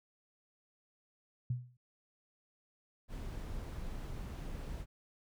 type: tone with exponential decay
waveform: sine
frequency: 123.47 Hz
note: B2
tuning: in tune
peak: -29 dBFS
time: 1.5-1.77 s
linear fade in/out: 5 ms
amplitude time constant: 58 ms
type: noise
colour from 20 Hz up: brown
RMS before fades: -42 dBFS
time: 3.08-4.86 s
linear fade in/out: 50 ms
effects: none